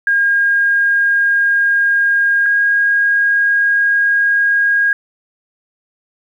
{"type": "tone pair in turn", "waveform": "sine", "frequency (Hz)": [1620, 1632.2], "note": ["G#6", "G#6"], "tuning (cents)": [-43, -31], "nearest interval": "unison", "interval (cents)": 12, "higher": "second", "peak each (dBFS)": -10, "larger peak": "neither", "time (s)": [[0.07, 2.46], [2.46, 4.93]], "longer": "second", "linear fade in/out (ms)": 2, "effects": ["8-bit"]}